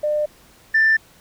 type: tone pair in turn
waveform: sine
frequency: 600 / 1775.3 Hz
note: D5 / A6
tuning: +37 / +15 cents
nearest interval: octave + perfect fifth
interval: 1878 cents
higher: second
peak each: -17 / -11 dBFS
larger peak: second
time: 0.03-0.26 / 0.74-0.97 s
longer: neither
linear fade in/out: 10 ms
effects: tanh soft clip ceiling -9 dBFS + pink hiss -51 dBFS RMS until 1.2 s